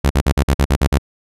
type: tone bursts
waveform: sawtooth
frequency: 69.3 Hz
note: C#2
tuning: in tune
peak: -7 dBFS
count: 9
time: 0.04-0.984 s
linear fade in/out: 10 ms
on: 64 ms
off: 46 ms
effects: resampled to 32000 Hz